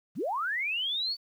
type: linear sweep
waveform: sine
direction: up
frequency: 111.2 to 4565 Hz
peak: -28 dBFS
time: 0.15-1.17 s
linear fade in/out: 50 ms
effects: 10-bit